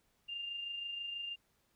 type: tone with amplitude modulation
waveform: sine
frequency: 2800 Hz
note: F7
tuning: 4 cents sharp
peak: -37 dBFS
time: 0.28-1.36 s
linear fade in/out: 20 ms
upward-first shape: sine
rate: 26.2 Hz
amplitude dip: 40%
effects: pink hiss -75 dBFS RMS until 1.75 s